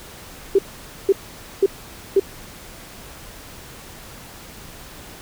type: tone bursts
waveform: sine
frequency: 391.7 Hz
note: G4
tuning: 1 cent flat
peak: -10 dBFS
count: 4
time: 0.55-2.198 s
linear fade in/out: 5 ms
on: 37 ms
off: 500 ms
effects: pink hiss -40 dBFS RMS until 5.21 s